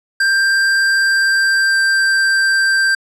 square tone with pitch glide, 1582 to 1572.9 Hz, G6 to G6, +15 to +5 cents, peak -12 dBFS, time 0.2-2.95 s, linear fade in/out 5 ms, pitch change -10 cents, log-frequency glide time 0.84-2.09 s, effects low-pass 8000 Hz 12 dB/octave

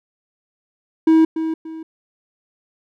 triangle tone with echo, 321.2 Hz, E4, 45 cents flat, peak -7 dBFS, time 1.07-1.25 s, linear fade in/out 5 ms, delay 290 ms, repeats 2, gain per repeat -10 dB, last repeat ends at 1.83 s, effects none

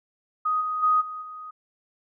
sine tone with level steps, 1249 Hz, D#6, 6 cents sharp, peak -21 / -25 / -17 / -32 / -36 dBFS, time 0.45-1.51 s, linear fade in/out 10 ms, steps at 0.6 / 0.82 / 1 / 1.21 s, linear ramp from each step 20 ms, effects none

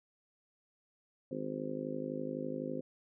harmonic tone, 51.91 Hz, G#1, in tune, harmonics 3 / 4 / 5 / 6 / 7 / 8 / 9 / 10, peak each -46 / -47 / -40 / -48 / -44 / -46 / -50 / -42 dBFS, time 1.31-2.81 s, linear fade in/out 5 ms, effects none

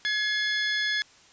25% pulse tone pair together, 1695 / 2132 Hz, G#6 / C7, +35 / +32 cents, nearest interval major third, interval 397 cents, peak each -21 / -30 dBFS, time 0.05-1.02 s, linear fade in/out 0 ms, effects white hiss -55 dBFS RMS until 1.32 s + resampled to 16000 Hz

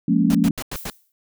sine chord, Bb minor seventh, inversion second, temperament just, 174.81 / 209.8 / 233.1 / 279.7 Hz, F3 / Ab3 / Bb3 / Db4, +2 / +18 / 0 / +16 cents, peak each -20 dBFS, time 0.08-0.51 s, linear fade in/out 5 ms
pink noise bursts, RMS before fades -29 dBFS, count 5, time 0.3-0.9 s, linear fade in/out 2 ms, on 48 ms, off 90 ms
violet noise with exponential decay, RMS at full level -31 dBFS, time 0.76-1.12 s, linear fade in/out 2 ms, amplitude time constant 77 ms
effects none

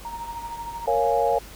sine tone with tremolo, 932.3 Hz, A#5, in tune, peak -29 dBFS, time 0.05-0.86 s, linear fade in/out 0 ms, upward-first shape sine, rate 13 Hz, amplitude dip 55%
sine chord, Bb minor seventh, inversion none, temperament equal, 466.2 / 554.4 / 698.5 / 830.6 Hz, Bb4 / Db5 / F5 / Ab5, 0 / 0 / 0 / 0 cents, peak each -24 dBFS, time 0.87-1.39 s, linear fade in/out 10 ms
effects added 50 Hz sine -44 dBFS peak until 1.55 s + pink hiss -44 dBFS RMS until 1.55 s

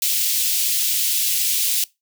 white high-pass noise, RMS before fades -20 dBFS, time 0.02-1.84 s, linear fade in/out 2 ms, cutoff 2700 Hz, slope 24 dB/octave, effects noise-tail reverb RT60 0.2 s tail -21 dB re dry

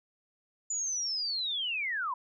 sine linear sweep, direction down, 7040 to 953 Hz, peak -30 dBFS, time 0.7-2.14 s, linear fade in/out 5 ms, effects none

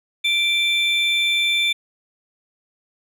triangle tone pair together, 2349 / 3539 Hz, D7 / A7, 0 / +9 cents, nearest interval perfect fifth, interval 709 cents, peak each -18 / -18 dBFS, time 0.24-1.73 s, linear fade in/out 10 ms, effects none

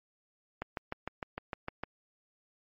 click train, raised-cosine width 0.5 ms, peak -20 dBFS, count 9, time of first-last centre 0.62-1.836 s, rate 6.58 Hz, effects MP3 32 kbps

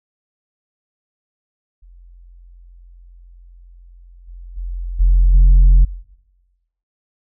sine tone with level steps, 43.65 Hz, F1, in tune, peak -40 / -32 / -22 / -7 / -3 dBFS, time 1.82-5.85 s, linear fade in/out 10 ms, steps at 4.27 / 4.56 / 4.99 / 5.33 s, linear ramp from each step 20 ms, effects noise-tail reverb RT60 1.0 s tail -21 dB re dry + tanh soft clip ceiling -5 dBFS

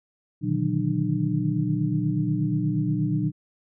sine tone cluster, 121 / 148.7 / 157.1 / 185 / 301 Hz, B2 / D3 / D#3 / F#3 / D4, -35 / +22 / +17 / 0 / +43 cents, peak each -28 dBFS, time 0.41-3.32 s, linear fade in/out 50 ms, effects none

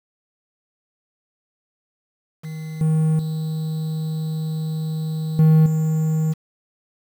triangle tone with level steps, 157.6 Hz, D#3, 23 cents sharp, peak -26 / -13 / -20 / -8 / -15 dBFS, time 2.43-6.34 s, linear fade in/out 20 ms, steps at 2.81 / 3.19 / 5.39 / 5.66 s, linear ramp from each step 2 ms, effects 7-bit

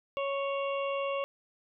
harmonic tone, 554.4 Hz, C#5, in tune, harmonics 1 / 2 / 4 / 5 / 6, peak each -31 / -36 / -45 / -40 / -51 dBFS, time 0.17-1.24 s, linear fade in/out 0 ms, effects none

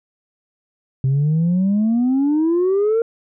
sine exponential sweep, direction up, 129.9 to 466.2 Hz, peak -12 dBFS, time 1.04-3.02 s, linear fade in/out 2 ms, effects tanh soft clip ceiling -12 dBFS

